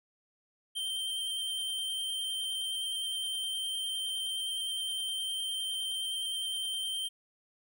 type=tone with vibrato; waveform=square; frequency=3136 Hz; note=G7; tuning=in tune; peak=-33 dBFS; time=0.75-7.09 s; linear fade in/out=20 ms; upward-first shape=square; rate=9.7 Hz; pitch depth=10 cents each way; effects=none